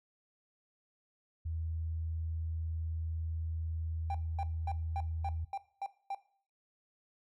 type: tone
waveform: sine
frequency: 81 Hz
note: E2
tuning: 30 cents flat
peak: -34 dBFS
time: 1.45-5.45 s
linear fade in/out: 10 ms
type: tone bursts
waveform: triangle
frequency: 790 Hz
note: G5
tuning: 13 cents sharp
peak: -32 dBFS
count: 8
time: 4.1-6.148 s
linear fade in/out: 2 ms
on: 46 ms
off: 240 ms
effects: noise-tail reverb RT60 0.5 s tail -18 dB re dry + tanh soft clip ceiling -23 dBFS